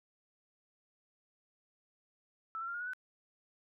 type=tone with pitch steps; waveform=sine; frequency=1318.5 / 1353.2 / 1388.9 / 1425.4 / 1463 / 1501.5 Hz; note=E6 / E6 / F6 / F6 / F#6 / F#6; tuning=0 / +45 / -10 / +35 / -20 / +25 cents; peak=-37 dBFS; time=2.55-2.934 s; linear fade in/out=0 ms; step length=64 ms; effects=none